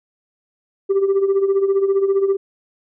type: tone with tremolo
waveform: sine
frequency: 392 Hz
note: G4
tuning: in tune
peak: -9 dBFS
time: 0.89-2.37 s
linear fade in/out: 20 ms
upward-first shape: sine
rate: 15 Hz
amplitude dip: 70%
effects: tanh soft clip ceiling -11 dBFS